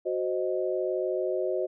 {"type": "chord", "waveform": "sine", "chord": "C diminished", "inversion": "second", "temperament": "equal", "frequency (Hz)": [370, 523.3, 622.3], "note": ["Gb4", "C5", "Eb5"], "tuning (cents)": [0, 0, 0], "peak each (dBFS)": [-29, -31, -31], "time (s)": [0.05, 1.67], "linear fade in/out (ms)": 20, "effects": []}